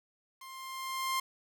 sawtooth tone with level ramp, 1055 Hz, C6, 14 cents sharp, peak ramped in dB -43 to -25 dBFS, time 0.41-1.2 s, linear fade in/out 5 ms, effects 10-bit

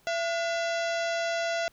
harmonic tone with a mistuned harmonic, 673 Hz, E5, 36 cents sharp, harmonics 1 / 2 / 3 / 4 / 5 / 6 / 7 / 8 / 9 / 10, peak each -28 / -34 / -38 / -40 / -42 / -44 / -45 / -46 / -47 / -48 dBFS, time 0.07-1.68 s, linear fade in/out 0 ms, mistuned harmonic 2, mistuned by +120 cents, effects pink hiss -63 dBFS RMS until 1.72 s

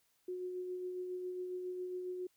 sine tone with tremolo, 364.1 Hz, F#4, 28 cents flat, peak -37 dBFS, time 0.28-2.27 s, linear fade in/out 5 ms, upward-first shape sine, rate 7.3 Hz, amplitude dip 30%, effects white hiss -75 dBFS RMS until 2.36 s

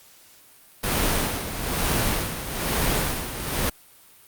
pink noise with tremolo, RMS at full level -22 dBFS, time 0.83-3.7 s, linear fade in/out 10 ms, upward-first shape sine, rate 1.1 Hz, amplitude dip 65%, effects white hiss -52 dBFS RMS until 4.27 s + Opus 48 kbps

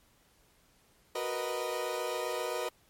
30% pulse chord, B major seventh, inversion second, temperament equal, 370 / 466.2 / 493.9 / 622.3 Hz, F#4 / A#4 / B4 / D#5, 0 / 0 / 0 / 0 cents, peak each -37 / -36 / -34 / -35 dBFS, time 1.15-2.69 s, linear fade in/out 5 ms, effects pink hiss -66 dBFS RMS until 2.89 s + MP3 64 kbps

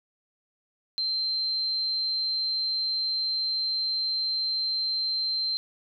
sine tone, 4127 Hz, C8, 25 cents flat, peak -25 dBFS, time 0.98-5.57 s, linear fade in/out 0 ms, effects none

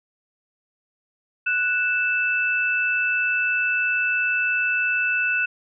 sine tone pair together, 1480 / 2637 Hz, F#6 / E7, 0 / 0 cents, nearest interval minor seventh, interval 1000 cents, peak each -22 dBFS, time 1.46-5.46 s, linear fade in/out 10 ms, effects none

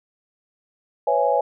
sine chord, C# minor seventh, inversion third, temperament just, 498.9 / 554.4 / 665.2 / 831.5 Hz, B4 / C#5 / E5 / G#5, +17 / 0 / +16 / +2 cents, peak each -23 / -21 / -24 / -21 dBFS, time 1.07-1.41 s, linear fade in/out 5 ms, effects none

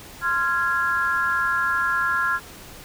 sine chord, F minor, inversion second, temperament equal with one note detuned, 1046.5 / 1384.1 / 1661.2 Hz, C6 / F6 / Ab6, 0 / -16 / 0 cents, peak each -27 / -22 / -24 dBFS, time 0.21-2.4 s, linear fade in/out 50 ms, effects pink hiss -42 dBFS RMS until 2.84 s

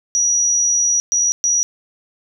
sine tone bursts at uneven times, 5810 Hz, F#8, 32 cents flat, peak -13 dBFS, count 3, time 0.15-1 / 1.12-1.32 / 1.44-1.63 s, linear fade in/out 0 ms, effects none

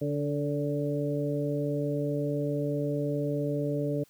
harmonic tone with a mistuned harmonic, 144.7 Hz, D3, 25 cents flat, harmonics 1 / 2 / 3 / 4, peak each -31 / -32 / -33 / -34 dBFS, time 0.01-4.04 s, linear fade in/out 10 ms, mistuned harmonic 3, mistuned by +24 cents, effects white hiss -63 dBFS RMS until 4.09 s

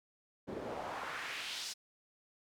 pink noise with band-pass filter sweep, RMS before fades -42 dBFS, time 0.47-1.74 s, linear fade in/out 20 ms, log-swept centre 330 to 5600 Hz, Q 1.6, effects none

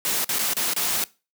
white noise with dropouts, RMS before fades -24 dBFS, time 0.05-1.04 s, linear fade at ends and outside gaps 1 ms, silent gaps 0.245-0.291 / 0.386-0.391 / 0.535-0.567 / 0.736-0.763 s, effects noise-tail reverb RT60 0.3 s tail -21 dB re dry + high-pass 150 Hz 12 dB/octave

